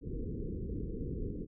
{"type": "low-pass noise", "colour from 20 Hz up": "pink", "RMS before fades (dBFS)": -38, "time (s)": [0.01, 1.47], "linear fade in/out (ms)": 50, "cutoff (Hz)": 480, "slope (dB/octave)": 96, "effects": []}